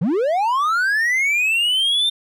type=linear sweep; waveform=triangle; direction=up; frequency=140.5 to 3625 Hz; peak=-14 dBFS; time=0.01-2.1 s; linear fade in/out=10 ms; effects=none